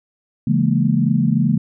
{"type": "chord", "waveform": "sine", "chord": "A# half-diminished seventh", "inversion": "first", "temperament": "just", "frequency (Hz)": [139.85, 167.82, 209.8, 233.1], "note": ["C#3", "E3", "G#3", "A#3"], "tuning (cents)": [16, 31, 18, 0], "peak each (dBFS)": -19, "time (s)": [0.47, 1.58], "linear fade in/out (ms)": 5, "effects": []}